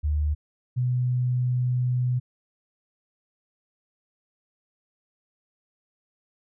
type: tone pair in turn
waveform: sine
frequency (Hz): 75 / 124.9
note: D2 / B2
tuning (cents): +37 / +20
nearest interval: major sixth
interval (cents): 883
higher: second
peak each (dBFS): -21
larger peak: neither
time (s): 0.03-0.35 / 0.76-2.2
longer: second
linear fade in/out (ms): 20
effects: none